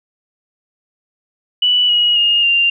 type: tone with pitch steps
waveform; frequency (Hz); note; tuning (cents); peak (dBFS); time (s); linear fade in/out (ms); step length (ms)
sine; 2960 / 2901 / 2843 / 2786; F#7 / F#7 / F7 / F7; 0 / -35 / +30 / -5; -10; 1.62-2.7; 5; 270
effects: none